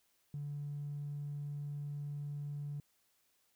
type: tone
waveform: triangle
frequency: 144.9 Hz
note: D3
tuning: 23 cents flat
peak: -35 dBFS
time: 0.34-2.8 s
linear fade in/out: 2 ms
effects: tanh soft clip ceiling -36 dBFS + white hiss -75 dBFS RMS until 3.55 s